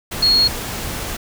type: tone in noise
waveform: sine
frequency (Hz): 4307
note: C8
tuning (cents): +49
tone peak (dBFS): -11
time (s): 0.22-0.48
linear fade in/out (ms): 10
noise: pink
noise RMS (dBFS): -26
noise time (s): 0.11-1.17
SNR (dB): +12
effects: none